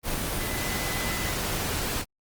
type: tone in noise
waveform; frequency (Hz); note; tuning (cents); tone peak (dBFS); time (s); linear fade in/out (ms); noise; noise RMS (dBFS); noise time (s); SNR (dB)
sine; 2010; B6; +30; -36; 0.37-1.34; 50; pink; -29; 0.03-2.05; -10
effects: Opus 24 kbps